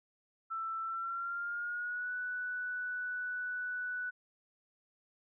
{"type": "tone with pitch glide", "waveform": "sine", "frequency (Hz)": [1330, 1484.3], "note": ["E6", "F#6"], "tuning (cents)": [15, 5], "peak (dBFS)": -35, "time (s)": [0.5, 4.11], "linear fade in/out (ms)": 20, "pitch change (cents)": 190, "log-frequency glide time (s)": [0.82, 2.13], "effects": []}